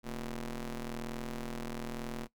sawtooth ring-modulated tone, 124.5 Hz, B2, 14 cents sharp, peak -30 dBFS, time 0.03-2.28 s, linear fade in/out 50 ms, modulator 104 Hz, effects noise-tail reverb RT60 0.1 s tail -18 dB re dry

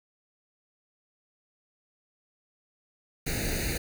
pink noise with comb filter, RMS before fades -30 dBFS, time 3.26-3.78 s, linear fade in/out 10 ms, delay 0.46 ms, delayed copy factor +0.95, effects none

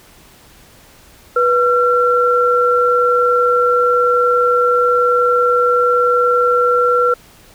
sine tone pair together, 490 / 1360.5 Hz, B4 / F6, -14 / -46 cents, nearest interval octave + tritone, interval 1768 cents, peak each -13 dBFS, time 1.36-7.14 s, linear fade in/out 5 ms, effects pink hiss -45 dBFS RMS until 7.54 s

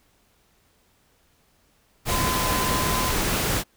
sine tone in noise, 1022 Hz, C6, 41 cents flat, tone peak -27 dBFS, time 2.08-3.13 s, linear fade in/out 50 ms, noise pink, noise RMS -24 dBFS, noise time 2.05-3.64 s, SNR -6 dB, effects pink hiss -63 dBFS RMS until 3.76 s

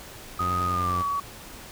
sine tone with pitch glide, 1248 to 1131.3 Hz, D#6 to C#6, +5 to +35 cents, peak -24 dBFS, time 0.39-1.2 s, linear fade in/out 5 ms, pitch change -170 cents, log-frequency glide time 0.66-1.05 s
sawtooth tone with vibrato, 89.8 Hz, F2, 49 cents sharp, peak -25 dBFS, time 0.39-1.03 s, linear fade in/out 20 ms, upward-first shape triangle, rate 9.9 Hz, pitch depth 20 cents each way
effects pink hiss -43 dBFS RMS until 1.71 s

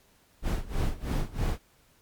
brown noise with tremolo, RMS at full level -25 dBFS, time 0.42-1.59 s, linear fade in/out 50 ms, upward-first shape sine, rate 3.1 Hz, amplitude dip 90%, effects pink hiss -63 dBFS RMS until 2.01 s + MP3 96 kbps

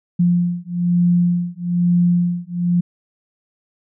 sine beating tone pair, 174.61 / 175.71 Hz, F3 / F3, 0 / +11 cents, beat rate 1.1 Hz, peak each -17 dBFS, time 0.19-2.81 s, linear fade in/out 10 ms, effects none

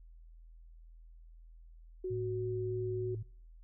sine tone, 370 Hz, F#4, in tune, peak -34 dBFS, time 2.04-3.15 s, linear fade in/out 5 ms
sine tone with vibrato, 109.5 Hz, A2, 8 cents flat, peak -37 dBFS, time 2.1-3.23 s, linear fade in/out 10 ms, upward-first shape sine, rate 3.3 Hz, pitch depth 22 cents each way
effects noise-tail reverb RT60 0.5 s tail -25 dB re dry + added 41 Hz sine -52 dBFS peak until 3.63 s

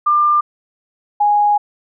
sine tone pair in turn, 1195 / 828 Hz, D6 / G#5, +30 / -5 cents, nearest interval tritone, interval 635 cents, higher first, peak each -10 dBFS, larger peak neither, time 0.06-0.41 / 1.2-1.58 s, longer second, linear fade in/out 10 ms, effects none

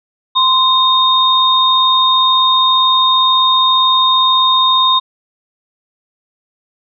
sine tone pair together, 1037 / 3695 Hz, C6 / A#7, -16 / -16 cents, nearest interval octave + minor seventh, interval 2200 cents, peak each -11 dBFS, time 0.35-5 s, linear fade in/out 20 ms, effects none

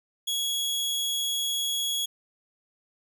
sawtooth tone, 3339 Hz, G#7, 9 cents sharp, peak -23 dBFS, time 0.27-2.06 s, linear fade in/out 10 ms, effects none

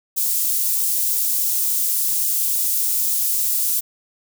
white high-pass noise, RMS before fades -20 dBFS, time 0.16-3.81 s, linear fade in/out 20 ms, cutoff 8200 Hz, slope 12 dB/octave, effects none

